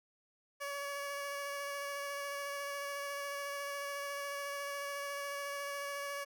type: tone with vibrato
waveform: 15% pulse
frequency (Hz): 566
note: C#5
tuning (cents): +36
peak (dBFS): -32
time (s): 0.6-6.25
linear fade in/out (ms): 20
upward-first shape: square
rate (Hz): 14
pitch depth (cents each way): 9
effects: none